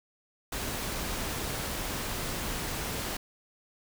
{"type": "noise", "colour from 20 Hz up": "pink", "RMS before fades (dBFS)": -34, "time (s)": [0.52, 3.17], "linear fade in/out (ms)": 5, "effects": []}